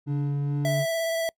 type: tone with pitch glide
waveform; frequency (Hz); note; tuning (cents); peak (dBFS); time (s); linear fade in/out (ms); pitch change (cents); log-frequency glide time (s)
triangle; 141.6 to 142.83; C#3 to D3; +37 to -48; -22; 0.06-0.86; 50; +15; 0.19-0.63
type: tone with tremolo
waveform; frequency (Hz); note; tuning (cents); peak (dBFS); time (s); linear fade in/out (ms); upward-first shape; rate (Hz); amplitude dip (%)
triangle; 293.7; D4; 0; -30; 0.07-0.8; 5; sine; 2.3; 70
type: tone with vibrato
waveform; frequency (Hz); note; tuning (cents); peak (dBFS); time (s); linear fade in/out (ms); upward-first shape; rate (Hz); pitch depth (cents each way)
square; 659.3; E5; 0; -25; 0.65-1.29; 0; square; 17; 10
effects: noise-tail reverb RT60 0.1 s tail -26 dB re dry